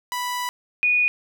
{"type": "tone pair in turn", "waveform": ["sawtooth", "sine"], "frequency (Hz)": [987, 2464], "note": ["B5", "D#7"], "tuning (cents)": [-1, -17], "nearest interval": "octave + major third", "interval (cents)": 1584, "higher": "second", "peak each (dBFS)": [-21, -16], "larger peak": "second", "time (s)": [[0.12, 0.49], [0.83, 1.08]], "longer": "first", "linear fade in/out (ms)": 0, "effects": []}